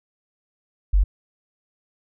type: tone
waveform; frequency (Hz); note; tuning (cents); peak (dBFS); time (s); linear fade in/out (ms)
sine; 47.77; G1; -44; -13; 0.93-1.04; 10
effects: none